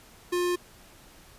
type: tone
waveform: square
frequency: 354.6 Hz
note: F4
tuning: 26 cents sharp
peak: -25 dBFS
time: 0.32-0.56 s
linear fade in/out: 10 ms
effects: pink hiss -53 dBFS RMS until 1.38 s + resampled to 32000 Hz